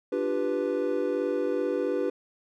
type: chord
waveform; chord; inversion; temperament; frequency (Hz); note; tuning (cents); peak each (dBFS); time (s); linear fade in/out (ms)
triangle; G dominant seventh; second; equal; 293.7 / 349.2 / 392 / 493.9; D4 / F4 / G4 / B4; 0 / 0 / 0 / 0; -30 / -31 / -28 / -27; 0.12-2.1; 5
effects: none

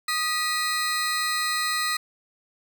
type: tone cluster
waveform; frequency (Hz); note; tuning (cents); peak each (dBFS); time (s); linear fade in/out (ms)
35% pulse; 1242 / 1939 / 4174; D#6 / B6 / C8; -3 / -32 / -5; -26 / -26 / -28; 0.08-1.97; 5
effects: none

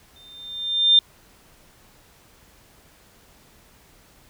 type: tone with exponential growth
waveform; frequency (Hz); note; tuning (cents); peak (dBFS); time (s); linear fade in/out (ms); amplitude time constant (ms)
sine; 3600; A7; +39; -9; 0.16-0.99; 2; 180
effects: pink hiss -54 dBFS RMS until 4.29 s

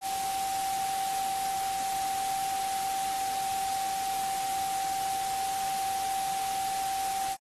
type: tone in noise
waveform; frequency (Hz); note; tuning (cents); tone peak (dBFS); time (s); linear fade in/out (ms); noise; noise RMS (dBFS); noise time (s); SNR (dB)
sine; 775; G5; -20; -30; 0.01-7.37; 50; white; -37; 0.01-7.37; +4
effects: AAC 32 kbps

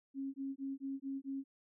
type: tone bursts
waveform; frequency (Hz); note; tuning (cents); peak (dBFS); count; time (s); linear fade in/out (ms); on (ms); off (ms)
sine; 272; C#4; -33; -37; 6; 0.14-1.44; 50; 200; 20
effects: none

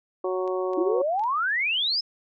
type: harmonic tone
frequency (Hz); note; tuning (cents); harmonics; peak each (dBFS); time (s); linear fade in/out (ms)
185; F#3; 0; 2 / 3 / 4 / 5 / 6; -26 / -30 / -36 / -39 / -35; 0.24-1.02; 5
type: clicks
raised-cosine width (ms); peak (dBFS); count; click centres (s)
0.2; -31; 4; 0.477 / 0.734 / 1.195 / 1.238
type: exponential sweep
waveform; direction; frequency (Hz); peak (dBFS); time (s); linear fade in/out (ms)
sine; up; 311.1 to 5274; -22; 0.77-2.01; 10
effects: none

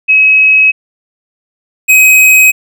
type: tone pair in turn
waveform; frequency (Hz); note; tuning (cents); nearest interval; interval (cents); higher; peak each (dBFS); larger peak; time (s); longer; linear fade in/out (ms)
sine / square; 2557 / 2531; D#7 / D#7; +47 / +29; unison; 18; first; -3; neither; 0.08-0.72 / 1.88-2.52; neither; 20
effects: none

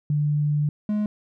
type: tone pair in turn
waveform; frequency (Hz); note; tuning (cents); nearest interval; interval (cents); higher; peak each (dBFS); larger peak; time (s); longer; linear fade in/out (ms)
sine / triangle; 148 / 210.1; D3 / G#3; +14 / +20; tritone; 606; second; -19; neither; 0.1-0.69 / 0.89-1.06; first; 2
effects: none

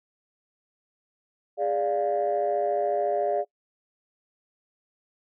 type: tone cluster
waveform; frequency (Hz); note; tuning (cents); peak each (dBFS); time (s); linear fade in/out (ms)
sine; 410.6 / 586 / 700; G#4 / D5 / F5; -20 / -4 / +4; -28 / -25 / -26; 1.57-3.45; 50
effects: noise-tail reverb RT60 0.1 s tail -25 dB re dry + tanh soft clip ceiling -16 dBFS

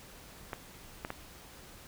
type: clicks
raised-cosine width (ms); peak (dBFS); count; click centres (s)
0.5; -21; 3; 0.532 / 1.049 / 1.104
effects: pink hiss -52 dBFS RMS until 1.87 s

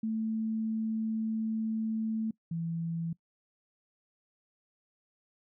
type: tone pair in turn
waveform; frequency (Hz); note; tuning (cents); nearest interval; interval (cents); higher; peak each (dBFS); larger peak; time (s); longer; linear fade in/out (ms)
sine; 221 / 166.19; A3 / E3; +8 / +14; perfect fourth; 494; first; -29 / -31; first; 0.03-2.31 / 2.51-3.13; first; 5
effects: noise-tail reverb RT60 0.1 s tail -22 dB re dry

